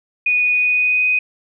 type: tone with pitch glide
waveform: sine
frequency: 2472 to 2499 Hz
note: D#7 to D#7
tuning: -12 to +7 cents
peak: -13 dBFS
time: 0.26-1.19 s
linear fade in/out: 5 ms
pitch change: +19 cents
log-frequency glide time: 0.54-1.06 s
effects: none